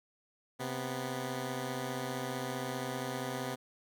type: tone pair together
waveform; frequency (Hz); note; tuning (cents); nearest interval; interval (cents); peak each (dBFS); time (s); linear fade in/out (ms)
10% pulse; 130.81 / 246.4; C3 / B3; 0 / -4; major seventh; 1096; -29 / -31; 0.59-3.56; 20
effects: none